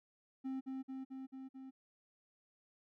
triangle tone with echo, 264.4 Hz, C4, 18 cents sharp, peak -36 dBFS, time 0.44-0.61 s, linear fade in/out 20 ms, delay 220 ms, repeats 5, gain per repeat -2 dB, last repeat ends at 1.71 s, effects none

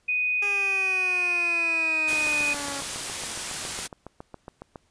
sine tone, 2489 Hz, D#7, in tune, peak -22 dBFS, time 0.08-2.54 s, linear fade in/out 10 ms
10% pulse exponential sweep, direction down, 408.7 to 277.2 Hz, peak -25 dBFS, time 0.42-2.81 s, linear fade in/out 5 ms
white noise, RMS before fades -31 dBFS, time 2.07-3.88 s, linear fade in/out 20 ms
click train, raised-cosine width 1 ms, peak -24 dBFS, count 20, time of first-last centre 2.13-4.758 s, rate 7.23 Hz
effects pink hiss -67 dBFS RMS until 4.9 s + resampled to 22050 Hz

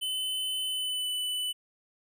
square tone with pitch glide, 3033 to 2988 Hz, F#7 to F#7, +42 to +16 cents, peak -30 dBFS, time 0.01-1.53 s, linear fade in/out 20 ms, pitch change -26 cents, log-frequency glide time 0.65-1.1 s, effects none

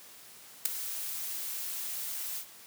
blue noise with ADSR envelope, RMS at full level -21 dBFS, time 0.65-2.46 s, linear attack 8 ms, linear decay 3 ms, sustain -16 dB, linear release 84 ms, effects white hiss -52 dBFS RMS until 2.66 s + high-pass 100 Hz 12 dB/octave

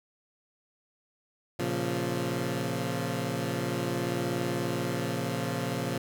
15% pulse chord, Bb minor, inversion none, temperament equal with one note detuned, 116.54 / 137.08 / 174.61 Hz, Bb2 / Db3 / F3, 0 / -19 / 0 cents, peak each -27 dBFS, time 1.59-5.98 s, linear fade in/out 5 ms, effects none

